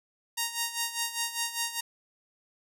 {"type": "tone with tremolo", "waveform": "5% pulse", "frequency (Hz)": 932.3, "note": "A#5", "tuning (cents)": 0, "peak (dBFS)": -15, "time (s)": [0.37, 1.81], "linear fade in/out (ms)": 10, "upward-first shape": "sine", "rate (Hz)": 5, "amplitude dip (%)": 75, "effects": []}